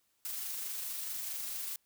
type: noise with amplitude modulation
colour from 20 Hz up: blue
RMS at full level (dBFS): -38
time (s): 0.25-1.76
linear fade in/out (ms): 2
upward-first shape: sine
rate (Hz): 24.6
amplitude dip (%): 25
effects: white hiss -75 dBFS RMS until 1.85 s